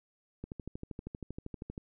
click train, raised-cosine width 3 ms, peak -27 dBFS, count 18, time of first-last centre 0.44-1.779 s, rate 12.7 Hz, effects none

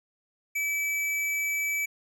square tone, 2302 Hz, D7, 35 cents flat, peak -27 dBFS, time 0.55-1.86 s, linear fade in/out 10 ms, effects none

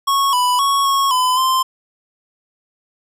square tone with pitch steps, 1102 / 991 / 1109 / 1098 / 1010 / 1042 Hz, C#6 / B5 / C#6 / C#6 / B5 / C6, -11 / +6 / 0 / -17 / +39 / -7 cents, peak -14 dBFS, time 0.07-1.63 s, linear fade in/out 10 ms, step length 260 ms, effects resampled to 32000 Hz + 9-bit

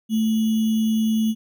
sine tone with sample-and-hold, 220 Hz, A3, in tune, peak -17 dBFS, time 0.09-1.35 s, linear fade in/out 50 ms, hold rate 3150 Hz, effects none

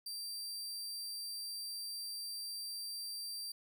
sawtooth tone, 4699 Hz, D8, in tune, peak -38 dBFS, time 0.06-3.52 s, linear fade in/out 5 ms, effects none

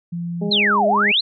sine tone, 171.4 Hz, F3, 32 cents flat, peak -23 dBFS, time 0.12-0.5 s, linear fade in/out 10 ms
harmonic tone, 205.5 Hz, G#3, 18 cents flat, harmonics 1 / 2 / 3 / 4, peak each -23 / -25 / -34 / -39 dBFS, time 0.41-1.12 s, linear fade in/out 10 ms
sine exponential two-way sweep, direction down then up, 4329 to 591 to 4329 Hz, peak -14 dBFS, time 0.51-1.21 s, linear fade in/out 10 ms, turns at 0.87 s
effects none

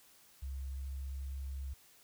sine tone with pitch glide, 67.1 to 67.68 Hz, C2 to C#2, +44 to -41 cents, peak -38 dBFS, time 0.42-1.74 s, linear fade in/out 10 ms, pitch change +15 cents, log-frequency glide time 0.66-0.96 s, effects white hiss -63 dBFS RMS until 2.03 s

